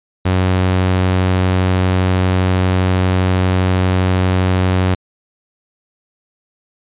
sawtooth tone, 92.5 Hz, F#2, in tune, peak -8 dBFS, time 0.25-4.95 s, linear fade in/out 10 ms, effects resampled to 8000 Hz

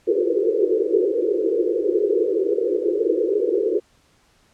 pink band-pass noise, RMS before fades -20 dBFS, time 0.07-3.8 s, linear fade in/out 10 ms, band 340 to 500 Hz, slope 96 dB/octave, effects pink hiss -59 dBFS RMS until 4.53 s + low-pass 9000 Hz 12 dB/octave

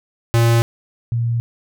square / sine tone pair in turn, 116.4 / 117.35 Hz, A#2 / A#2, -2 / +12 cents, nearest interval unison, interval 14 cents, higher second, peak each -12 / -16 dBFS, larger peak first, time 0.34-0.62 / 1.12-1.4 s, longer neither, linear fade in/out 0 ms, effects none

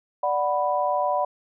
sine chord, B minor, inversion first, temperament equal, 587.3 / 740 / 987.8 Hz, D5 / F#5 / B5, 0 / 0 / 0 cents, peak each -25 dBFS, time 0.23-1.25 s, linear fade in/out 5 ms, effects none

